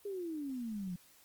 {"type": "exponential sweep", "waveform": "sine", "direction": "down", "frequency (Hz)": [415.3, 172.4], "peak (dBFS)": -37, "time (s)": [0.05, 0.96], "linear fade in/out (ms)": 5, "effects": ["white hiss -63 dBFS RMS until 1.24 s", "Opus 24 kbps"]}